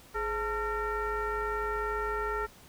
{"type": "tone with frequency modulation", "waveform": "sine", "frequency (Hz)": 893, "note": "A5", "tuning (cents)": 25, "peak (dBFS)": -29, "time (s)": [0.14, 2.47], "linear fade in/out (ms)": 20, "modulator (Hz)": 472, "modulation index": 1.7, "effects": ["pink hiss -55 dBFS RMS until 2.68 s"]}